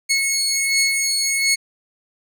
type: beating tone pair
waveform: 15% pulse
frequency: 2188 / 2189.4 Hz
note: C#7 / C#7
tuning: -23 / -22 cents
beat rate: 1.4 Hz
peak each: -15 / -13 dBFS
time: 0.09-1.56 s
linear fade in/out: 20 ms
effects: none